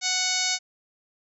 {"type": "harmonic tone", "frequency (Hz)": 740, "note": "F#5", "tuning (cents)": 0, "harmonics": [1, 2, 3, 4, 5, 6, 7, 8, 9, 10], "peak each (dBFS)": [-36, -36, -30, -36, -31, -30, -31, -31, -31, -36], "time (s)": [0.01, 0.59], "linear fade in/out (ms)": 50, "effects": []}